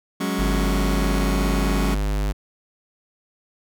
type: chord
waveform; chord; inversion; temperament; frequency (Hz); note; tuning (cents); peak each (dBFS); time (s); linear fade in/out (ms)
sawtooth; F# suspended second; none; just; 185 / 208.1 / 277.5; F#3 / G#3 / C#4; 0 / +4 / +2; -22 / -23 / -22; 0.2-1.95; 10
type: tone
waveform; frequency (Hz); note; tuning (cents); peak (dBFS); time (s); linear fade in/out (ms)
square; 50.5; G#1; -48; -21; 0.38-2.33; 20
effects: none